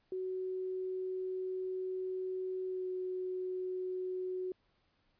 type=tone with pitch glide; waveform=sine; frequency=372.7 to 369.1 Hz; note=F#4 to F#4; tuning=+13 to -4 cents; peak=-35 dBFS; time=0.12-4.52 s; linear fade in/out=2 ms; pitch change=-17 cents; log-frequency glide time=2.66-2.88 s; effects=pink hiss -75 dBFS RMS until 5.19 s + resampled to 11025 Hz